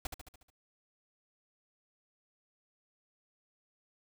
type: noise with echo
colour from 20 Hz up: pink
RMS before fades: -37 dBFS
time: 0.05-0.07 s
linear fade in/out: 2 ms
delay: 72 ms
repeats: 6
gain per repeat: -5 dB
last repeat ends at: 0.502 s
effects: none